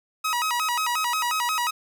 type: tone with vibrato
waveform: sawtooth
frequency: 1107 Hz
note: C#6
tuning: 3 cents flat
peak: -19 dBFS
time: 0.24-1.71 s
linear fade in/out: 10 ms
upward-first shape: square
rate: 5.6 Hz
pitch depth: 240 cents each way
effects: none